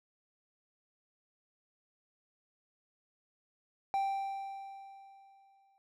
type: tone with exponential decay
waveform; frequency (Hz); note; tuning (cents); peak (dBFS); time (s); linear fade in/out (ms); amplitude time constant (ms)
triangle; 784; G5; 0; -26; 3.94-5.78; 0; 400
effects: none